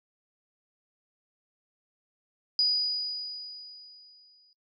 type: tone with exponential decay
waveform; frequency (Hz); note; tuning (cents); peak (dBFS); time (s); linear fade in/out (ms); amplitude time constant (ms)
sine; 4926; D#8; -18; -20; 2.59-4.53; 1; 420
effects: noise-tail reverb RT60 0.1 s tail -19 dB re dry